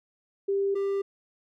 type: tone pair in turn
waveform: sine / triangle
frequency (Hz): 395.5 / 395.5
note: G4 / G4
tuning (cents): +15 / +15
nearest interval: unison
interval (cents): 0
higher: neither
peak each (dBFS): -23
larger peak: neither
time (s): 0.48-0.75 / 0.75-1.02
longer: neither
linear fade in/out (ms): 10
effects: none